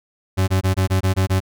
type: tone bursts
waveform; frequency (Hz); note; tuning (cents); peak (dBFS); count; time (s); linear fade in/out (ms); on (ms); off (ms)
40% pulse; 94.5; F#2; +37; -14; 8; 0.37-1.404; 20; 110; 22
effects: none